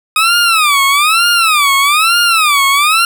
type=tone with vibrato; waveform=20% pulse; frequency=1244.5 Hz; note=D#6; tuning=in tune; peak=-3 dBFS; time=0.16-3.05 s; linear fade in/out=2 ms; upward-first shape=sine; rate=1.1 Hz; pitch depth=220 cents each way; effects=none